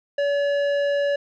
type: tone with tanh clipping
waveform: triangle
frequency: 570 Hz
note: C#5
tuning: 48 cents sharp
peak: -21 dBFS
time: 0.18-1.16 s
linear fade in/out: 5 ms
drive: 16 dB
effects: none